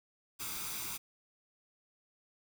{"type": "noise with comb filter", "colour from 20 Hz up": "white", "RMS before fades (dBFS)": -40, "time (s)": [0.39, 0.98], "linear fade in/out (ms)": 20, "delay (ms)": 0.83, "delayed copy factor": 0.6, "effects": []}